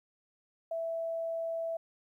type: tone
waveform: sine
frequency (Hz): 660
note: E5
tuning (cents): +2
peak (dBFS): -32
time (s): 0.71-1.77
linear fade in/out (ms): 5
effects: 12-bit